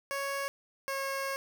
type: tone pair in turn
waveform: 15% pulse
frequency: 554.4 / 544.2 Hz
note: C#5 / C#5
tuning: 0 / -32 cents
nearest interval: unison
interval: 32 cents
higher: first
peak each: -26 dBFS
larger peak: neither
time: 0.11-0.48 / 0.88-1.36 s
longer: second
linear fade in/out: 0 ms
effects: none